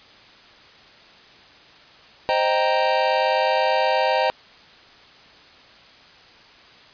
square chord, C minor seventh, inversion none, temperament equal, 523.3 / 622.3 / 784 / 932.3 Hz, C5 / Eb5 / G5 / Bb5, 0 / 0 / 0 / 0 cents, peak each -24 dBFS, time 2.29-4.3 s, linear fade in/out 0 ms, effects white hiss -48 dBFS RMS until 6.93 s + resampled to 11025 Hz

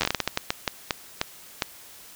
slowing click train, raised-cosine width 0.2 ms, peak -5 dBFS, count 15, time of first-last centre 0.01-1.622 s, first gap 10 ms, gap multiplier 1.33, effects white hiss -47 dBFS RMS until 2.15 s

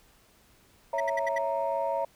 sine chord, A# diminished, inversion first, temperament equal, 554.4 / 659.3 / 932.3 Hz, C#5 / E5 / A#5, 0 / 0 / 0 cents, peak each -30 dBFS, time 0.93-2.05 s, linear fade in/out 5 ms
triangle tone bursts, 1957 Hz, B6, 16 cents flat, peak -26 dBFS, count 5, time 0.98-1.384 s, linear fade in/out 5 ms, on 24 ms, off 71 ms
effects tanh soft clip ceiling -19 dBFS + pink hiss -61 dBFS RMS until 2.15 s

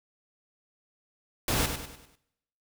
pink noise with echo, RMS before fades -27 dBFS, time 1.48-1.66 s, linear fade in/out 2 ms, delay 99 ms, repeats 5, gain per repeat -7 dB, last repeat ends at 2.155 s, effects noise-tail reverb RT60 0.9 s tail -21 dB re dry

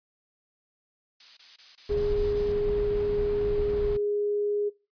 violet noise bursts, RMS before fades -36 dBFS, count 7, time 1.2-2.522 s, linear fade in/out 5 ms, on 170 ms, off 22 ms
sine tone, 412.9 Hz, G#4, 10 cents flat, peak -24 dBFS, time 1.89-4.7 s, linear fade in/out 20 ms
brown noise, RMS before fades -33 dBFS, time 1.89-3.97 s, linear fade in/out 5 ms
effects noise-tail reverb RT60 0.3 s tail -22 dB re dry + resampled to 11025 Hz

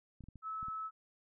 clicks, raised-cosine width 5 ms, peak -39 dBFS, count 6, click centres 0.207 / 0.239 / 0.286 / 0.357 / 0.629 / 0.684 s
sine tone, 1300 Hz, E6, 24 cents flat, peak -38 dBFS, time 0.42-0.91 s, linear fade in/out 50 ms
effects none

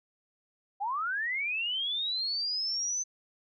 sine linear sweep, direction up, 760 to 6180 Hz, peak -29 dBFS, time 0.8-3.04 s, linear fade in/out 20 ms, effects none

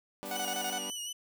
15% pulse chord, G major, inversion none, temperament equal, 196 / 246.9 / 293.7 Hz, G3 / B3 / D4, 0 / 0 / 0 cents, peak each -38 / -39 / -38 dBFS, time 0.23-0.9 s, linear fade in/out 0 ms
blue noise, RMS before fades -45 dBFS, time 0.25-0.74 s, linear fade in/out 10 ms
sawtooth tone bursts, 740 Hz, F#5, in tune, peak -30 dBFS, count 6, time 0.31-0.783 s, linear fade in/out 2 ms, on 58 ms, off 25 ms
20% pulse tone with vibrato, 2931 Hz, F#7, 17 cents flat, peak -31 dBFS, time 0.35-1.13 s, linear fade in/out 10 ms, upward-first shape sine, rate 5.6 Hz, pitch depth 41 cents each way
effects none

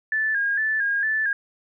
sine tone with vibrato, 1688 Hz, G#6, 28 cents sharp, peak -20 dBFS, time 0.12-1.33 s, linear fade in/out 2 ms, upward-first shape square, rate 2.2 Hz, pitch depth 64 cents each way, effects none

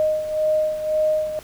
sine beating tone pair, 618 / 619.9 Hz, D#5 / D#5, -12 / -7 cents, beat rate 1.9 Hz, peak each -19 / -25 dBFS, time 0-1.39 s, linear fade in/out 0 ms, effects pink hiss -44 dBFS RMS until 1.43 s

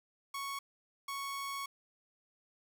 sawtooth tone bursts at uneven times, 1108.7 Hz, C#6, in tune, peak -34 dBFS, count 2, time 0.34-0.59 / 1.08-1.66 s, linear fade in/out 5 ms, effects 10-bit

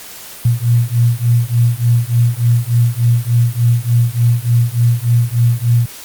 sine beating tone pair, 117.1 / 120.5 Hz, A#2 / B2, +8 / -42 cents, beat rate 3.4 Hz, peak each -13 dBFS, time 0.45-5.86 s, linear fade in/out 5 ms, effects white hiss -33 dBFS RMS until 6.04 s + Opus 48 kbps

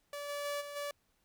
sawtooth tone with level steps, 577 Hz, D5, 31 cents flat, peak -36 / -33 / -31 / -39 / -33 dBFS, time 0.13-0.91 s, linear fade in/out 2 ms, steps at 0.28 / 0.44 / 0.6 / 0.75 s, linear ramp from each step 20 ms, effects pink hiss -75 dBFS RMS until 1.24 s

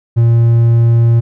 triangle tone, 116.54 Hz, A#2, in tune, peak -4 dBFS, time 0.16-1.21 s, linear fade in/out 20 ms, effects none

